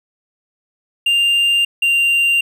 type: tone pair in turn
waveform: triangle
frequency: 2794 / 2779 Hz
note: F7 / F7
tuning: 0 / -9 cents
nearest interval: unison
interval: 9 cents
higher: first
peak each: -10 / -10 dBFS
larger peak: neither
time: 1.06-1.65 / 1.82-2.41 s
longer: neither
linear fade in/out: 5 ms
effects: none

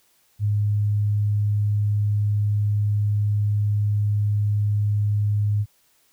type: tone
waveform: sine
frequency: 103.83 Hz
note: G#2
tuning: in tune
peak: -18 dBFS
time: 0.39-5.66 s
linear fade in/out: 50 ms
effects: white hiss -62 dBFS RMS until 6.12 s

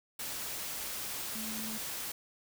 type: tone in noise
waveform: sine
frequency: 220 Hz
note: A3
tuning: in tune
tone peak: -41 dBFS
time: 1.35-1.78 s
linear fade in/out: 5 ms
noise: white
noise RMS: -39 dBFS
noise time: 0.19-2.12 s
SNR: -5 dB
effects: none

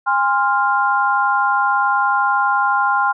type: chord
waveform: sine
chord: F minor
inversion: first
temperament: equal with one note detuned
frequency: 814.9 / 1046.5 / 1396.9 Hz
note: Ab5 / C6 / F6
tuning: -33 / 0 / 0 cents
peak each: -18 dBFS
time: 0.06-3.13 s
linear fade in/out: 20 ms
effects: none

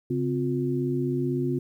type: tone cluster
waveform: sine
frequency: 137.6 / 259.7 / 355.7 Hz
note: C#3 / C4 / F4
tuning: -12 / -13 / +32 cents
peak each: -28 dBFS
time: 0.1-1.59 s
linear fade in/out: 5 ms
effects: 10-bit

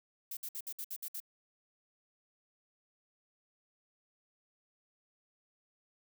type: noise bursts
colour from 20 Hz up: violet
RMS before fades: -41 dBFS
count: 8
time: 0.31-1.202 s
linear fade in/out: 5 ms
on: 59 ms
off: 60 ms
effects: none

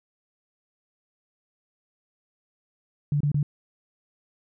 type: tone bursts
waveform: sine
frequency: 145.6 Hz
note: D3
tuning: 15 cents flat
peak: -20 dBFS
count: 3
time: 3.12-3.429 s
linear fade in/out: 2 ms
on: 85 ms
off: 27 ms
effects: none

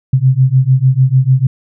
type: beating tone pair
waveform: sine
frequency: 127.6 / 134.3 Hz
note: C3 / C3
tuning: -43 / +46 cents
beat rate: 6.7 Hz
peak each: -10 dBFS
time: 0.13-1.47 s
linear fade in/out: 5 ms
effects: none

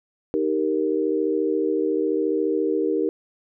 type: chord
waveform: sine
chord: Eb major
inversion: none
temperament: equal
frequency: 311.1 / 392 / 466.2 Hz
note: Eb4 / G4 / Bb4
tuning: 0 / 0 / 0 cents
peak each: -24 dBFS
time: 0.34-3.09 s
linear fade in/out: 0 ms
effects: none

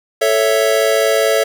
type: chord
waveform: square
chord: A major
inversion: none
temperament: equal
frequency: 440 / 554.4 / 659.3 Hz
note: A4 / C#5 / E5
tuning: 0 / 0 / 0 cents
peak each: -17 dBFS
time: 0.21-1.44 s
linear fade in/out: 10 ms
effects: none

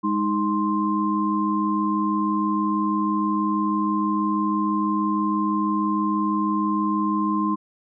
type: tone cluster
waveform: sine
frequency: 206.3 / 312.5 / 1049 Hz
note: G#3 / D#4 / C6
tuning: -11 / +8 / +4 cents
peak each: -24 dBFS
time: 0.03-7.56 s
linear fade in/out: 20 ms
effects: none

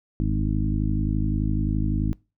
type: harmonic tone with a mistuned harmonic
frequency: 51.7 Hz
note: G#1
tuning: 7 cents flat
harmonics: 1 / 2 / 3 / 4 / 5 / 6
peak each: -24 / -27 / -29 / -30 / -31 / -32 dBFS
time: 0.2-2.13 s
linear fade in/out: 0 ms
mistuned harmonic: 1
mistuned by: -110 cents
effects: noise-tail reverb RT60 0.3 s tail -25 dB re dry

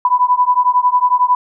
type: beating tone pair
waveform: sine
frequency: 987.8 / 998.8 Hz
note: B5 / B5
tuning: 0 / +19 cents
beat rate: 11 Hz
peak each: -13 dBFS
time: 0.05-1.35 s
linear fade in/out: 2 ms
effects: none

